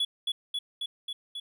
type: tone with echo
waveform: triangle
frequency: 3394 Hz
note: G#7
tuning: 37 cents sharp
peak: -23 dBFS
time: 0-0.05 s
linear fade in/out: 5 ms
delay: 270 ms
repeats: 5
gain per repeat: -2 dB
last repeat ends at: 1.4 s
effects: none